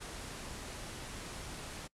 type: low-pass noise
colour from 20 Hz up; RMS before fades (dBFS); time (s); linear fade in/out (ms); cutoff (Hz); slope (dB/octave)
pink; -45; 0-1.88; 20; 11000; 48
effects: noise-tail reverb RT60 0.1 s tail -24 dB re dry